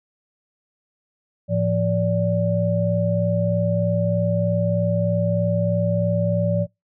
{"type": "tone cluster", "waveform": "sine", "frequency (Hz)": [109, 172.2, 579], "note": ["A2", "F3", "D5"], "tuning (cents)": [-16, -24, -25], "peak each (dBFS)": -22, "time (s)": [1.48, 6.67], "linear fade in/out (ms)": 50, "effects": ["noise-tail reverb RT60 0.2 s tail -25 dB re dry"]}